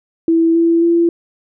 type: tone with pitch steps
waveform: sine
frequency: 329.6 / 334.2 / 338.9 Hz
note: E4 / E4 / E4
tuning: 0 / +24 / +48 cents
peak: -9 dBFS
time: 0.28-1.09 s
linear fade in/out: 2 ms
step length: 270 ms
effects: none